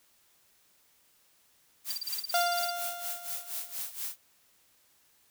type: noise with tremolo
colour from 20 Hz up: blue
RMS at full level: -35 dBFS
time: 1.84-4.17 s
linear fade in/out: 50 ms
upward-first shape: sine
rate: 4.2 Hz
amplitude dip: 80%
type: tone bursts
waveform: triangle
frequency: 4699 Hz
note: D8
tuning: in tune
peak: -30 dBFS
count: 15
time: 1.9-2.704 s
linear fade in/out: 5 ms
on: 20 ms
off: 36 ms
type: tone with exponential decay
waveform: 30% pulse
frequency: 698.5 Hz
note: F5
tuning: in tune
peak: -21 dBFS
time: 2.34-3.91 s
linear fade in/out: 2 ms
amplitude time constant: 340 ms
effects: white hiss -66 dBFS RMS until 5.3 s